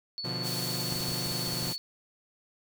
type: tone with tremolo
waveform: sine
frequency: 4435 Hz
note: C#8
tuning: in tune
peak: -32 dBFS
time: 0.18-1.78 s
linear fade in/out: 0 ms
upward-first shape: sine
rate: 18 Hz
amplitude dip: 40%
type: chord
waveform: sawtooth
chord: B diminished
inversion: none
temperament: equal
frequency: 123.47 / 146.83 / 174.61 Hz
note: B2 / D3 / F3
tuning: 0 / 0 / 0 cents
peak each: -33 / -37 / -34 dBFS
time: 0.24-1.73 s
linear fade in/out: 10 ms
type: high-pass noise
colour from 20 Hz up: pink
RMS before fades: -38 dBFS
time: 0.42-1.77 s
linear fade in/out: 50 ms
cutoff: 3900 Hz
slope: 12 dB/octave
type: clicks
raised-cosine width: 3 ms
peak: -29 dBFS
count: 11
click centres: 0.923 / 0.959 / 1.007 / 1.085 / 1.119 / 1.265 / 1.314 / 1.477 / 1.532 / 1.627 / 1.672 s
effects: none